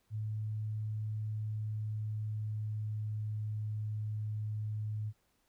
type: tone with pitch glide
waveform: sine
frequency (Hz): 107.7 to 106.89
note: A2 to A2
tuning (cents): -37 to -50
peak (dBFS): -34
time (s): 0.1-5.13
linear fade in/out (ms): 50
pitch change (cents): -13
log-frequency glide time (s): 1.24-3.41
effects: pink hiss -75 dBFS RMS until 5.48 s